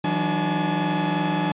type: tone cluster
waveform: 40% pulse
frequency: 161.4 / 184.4 / 297.8 / 850 Hz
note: E3 / F#3 / D4 / G#5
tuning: -36 / -6 / +24 / +40 cents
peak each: -26 dBFS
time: 0.04-1.52 s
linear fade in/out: 5 ms
effects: resampled to 8000 Hz